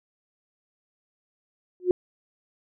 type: tone with exponential growth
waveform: sine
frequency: 361.7 Hz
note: F#4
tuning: 39 cents flat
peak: -12 dBFS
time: 1.8-1.91 s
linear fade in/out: 1 ms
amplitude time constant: 23 ms
effects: none